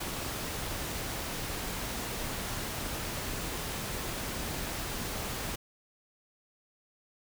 pink noise, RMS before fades -36 dBFS, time 0-5.56 s, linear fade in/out 10 ms, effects none

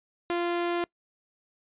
sawtooth tone, 346.4 Hz, F4, 14 cents flat, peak -22 dBFS, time 0.3-0.84 s, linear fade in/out 0 ms, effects noise-tail reverb RT60 0.1 s tail -24 dB re dry + resampled to 8000 Hz

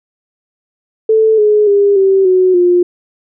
sine tone with pitch steps, 440 / 421.3 / 403.5 / 386.4 / 370 / 354.3 Hz, A4 / G#4 / G#4 / G4 / F#4 / F4, 0 / +25 / -50 / -25 / 0 / +25 cents, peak -6 dBFS, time 1.09-2.83 s, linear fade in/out 5 ms, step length 290 ms, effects none

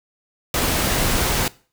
pink noise, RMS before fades -20 dBFS, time 0.54-1.48 s, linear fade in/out 2 ms, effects noise-tail reverb RT60 0.4 s tail -21 dB re dry

